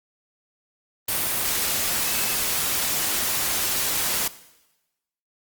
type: tone in noise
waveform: sine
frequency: 2603 Hz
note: E7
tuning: 22 cents flat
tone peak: -35 dBFS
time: 2.06-2.35 s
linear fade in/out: 5 ms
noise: white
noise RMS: -24 dBFS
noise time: 1.08-4.28 s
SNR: -14 dB
effects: noise-tail reverb RT60 1.0 s tail -17 dB re dry + Opus 32 kbps